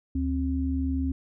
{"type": "tone pair together", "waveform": "sine", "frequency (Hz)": [74.48, 265.4], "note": ["D2", "C4"], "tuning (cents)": [25, 25], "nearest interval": "octave + minor seventh", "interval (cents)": 2200, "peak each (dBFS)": -27, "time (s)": [0.15, 1.12], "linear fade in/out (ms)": 5, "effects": []}